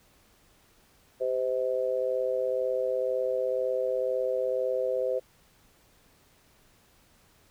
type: tone with amplitude modulation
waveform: sine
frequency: 515 Hz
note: C5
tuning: 28 cents flat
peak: -21 dBFS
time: 1.2-5.2 s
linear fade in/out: 20 ms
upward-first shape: sine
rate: 122 Hz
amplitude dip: 95%
effects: pink hiss -62 dBFS RMS until 7.5 s

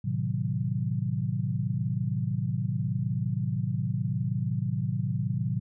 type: chord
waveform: sine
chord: A diminished seventh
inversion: none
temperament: equal with one note detuned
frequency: 110 / 129.16 / 155.56 / 185 Hz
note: A2 / C3 / Eb3 / Gb3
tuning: 0 / -22 / 0 / 0 cents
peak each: -31 / -30 / -33 / -33 dBFS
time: 0.04-5.6 s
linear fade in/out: 10 ms
effects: none

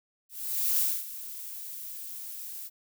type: noise with ADSR envelope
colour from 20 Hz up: violet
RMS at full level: -25 dBFS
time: 0.29-2.7 s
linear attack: 500 ms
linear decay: 250 ms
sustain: -15 dB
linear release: 38 ms
effects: none

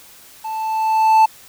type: tone with level ramp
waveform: triangle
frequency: 880 Hz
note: A5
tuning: in tune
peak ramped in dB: -22 to -5 dBFS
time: 0.44-1.26 s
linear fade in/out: 10 ms
effects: white hiss -44 dBFS RMS until 1.48 s

